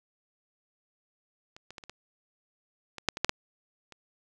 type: clicks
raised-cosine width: 0.2 ms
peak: -30 / -27 / -24 / -29 / -25 / -22 / -6 / -18 / -6 / -6 / -30 dBFS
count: 11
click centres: 1.565 / 1.706 / 1.782 / 1.838 / 1.896 / 2.983 / 3.087 / 3.171 / 3.246 / 3.294 / 3.923 s
effects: none